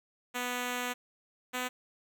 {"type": "tone pair in turn", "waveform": "5% pulse", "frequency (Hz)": [246.9, 251.1], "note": ["B3", "B3"], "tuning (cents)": [0, 29], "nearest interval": "unison", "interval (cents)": 29, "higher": "second", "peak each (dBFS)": [-21, -21], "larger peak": "neither", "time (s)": [[0.34, 0.94], [1.53, 1.69]], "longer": "first", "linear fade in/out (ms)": 20, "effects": []}